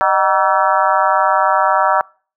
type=harmonic tone with a mistuned harmonic; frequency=190.7 Hz; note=G3; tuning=47 cents flat; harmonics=3 / 4 / 5 / 6 / 7 / 8 / 9; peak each=-19 / -17 / -16 / -19 / -17 / -25 / -26 dBFS; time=0.01-2.01 s; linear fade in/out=0 ms; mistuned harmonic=3; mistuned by=+120 cents; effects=noise-tail reverb RT60 0.4 s tail -25 dB re dry